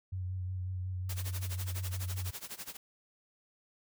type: tone with vibrato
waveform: sine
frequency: 92.1 Hz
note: F#2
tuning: 7 cents flat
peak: -34 dBFS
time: 0.12-2.31 s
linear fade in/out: 10 ms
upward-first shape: sine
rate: 5.5 Hz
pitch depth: 26 cents each way
type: noise with tremolo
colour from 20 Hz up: white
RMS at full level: -41 dBFS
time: 1.09-2.77 s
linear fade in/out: 5 ms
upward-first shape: sine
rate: 12 Hz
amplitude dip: 90%
effects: none